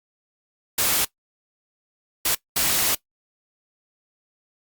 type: noise bursts at uneven times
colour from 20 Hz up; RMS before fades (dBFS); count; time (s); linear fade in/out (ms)
white; -21; 3; 0.78-1.05 / 2.25-2.35 / 2.56-2.95; 5
effects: noise-tail reverb RT60 0.1 s tail -20 dB re dry + Opus 48 kbps

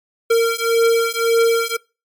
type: beating tone pair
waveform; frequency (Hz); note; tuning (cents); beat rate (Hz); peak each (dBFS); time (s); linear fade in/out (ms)
square; 459.1 / 460.9; A#4 / A#4; -26 / -20; 1.8; -17; 0.3-1.77; 10
effects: noise-tail reverb RT60 0.3 s tail -25 dB re dry + MP3 96 kbps

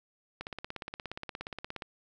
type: click train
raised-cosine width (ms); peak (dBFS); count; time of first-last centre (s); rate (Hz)
0.3; -22; 25; 0.41-1.822; 17
effects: none

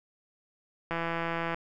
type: click train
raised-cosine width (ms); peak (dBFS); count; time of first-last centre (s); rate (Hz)
0.5; -17; 107; 0.91-1.545; 167
effects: none

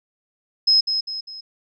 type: tone with echo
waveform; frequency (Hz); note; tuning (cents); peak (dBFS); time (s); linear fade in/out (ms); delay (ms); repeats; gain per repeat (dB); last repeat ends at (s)
sine; 5130; E8; -48; -12; 0.67-0.81; 10; 200; 3; -7; 1.41
effects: none

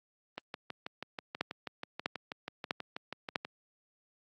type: two click trains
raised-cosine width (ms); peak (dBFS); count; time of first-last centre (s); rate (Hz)
0.3; -22 / -14; 20 / 4; 0.38-3.449 / 1.41-3.358; 6.19 / 1.54
effects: high-pass 150 Hz 12 dB/octave + Opus 32 kbps

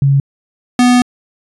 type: tone pair in turn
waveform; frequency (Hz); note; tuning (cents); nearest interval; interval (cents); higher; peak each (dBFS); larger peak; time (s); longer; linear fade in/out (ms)
sine / square; 138.59 / 246.9; C#3 / B3; 0 / 0; minor seventh; 1000; second; -7; neither; 0.02-0.2 / 0.79-1.02; second; 2
effects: resampled to 24000 Hz

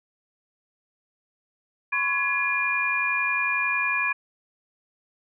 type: tone cluster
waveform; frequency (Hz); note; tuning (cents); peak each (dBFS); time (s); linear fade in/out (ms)
sine; 1019 / 1110 / 1678 / 2416; C6 / C#6 / G#6 / D7; -46 / +2 / +17 / +48; -32 / -32 / -27 / -24; 1.92-4.13; 10
effects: none

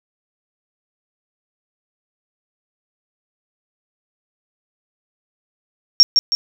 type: tone with echo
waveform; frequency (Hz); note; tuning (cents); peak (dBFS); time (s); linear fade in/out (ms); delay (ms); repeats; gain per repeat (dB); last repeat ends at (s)
sine; 5540; F8; -15; -3; 6-6.03; 0; 160; 2; -6; 6.35
effects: none

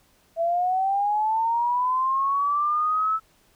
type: linear sweep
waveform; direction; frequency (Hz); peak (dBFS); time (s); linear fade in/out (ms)
sine; up; 658 to 1314; -20; 0.36-3.2; 50
effects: pink hiss -61 dBFS RMS until 3.55 s

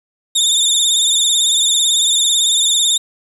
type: tone with vibrato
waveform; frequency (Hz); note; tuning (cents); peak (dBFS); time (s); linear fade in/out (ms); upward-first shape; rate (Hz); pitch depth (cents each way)
25% pulse; 3614; A7; +46; -7; 0.35-2.98; 10; triangle; 18; 82
effects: 7-bit

